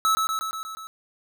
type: tone with echo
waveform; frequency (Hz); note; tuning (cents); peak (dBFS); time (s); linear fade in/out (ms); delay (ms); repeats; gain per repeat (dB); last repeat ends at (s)
square; 1301; E6; -23; -19; 0.05-0.15; 0; 120; 6; -3; 0.87
effects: none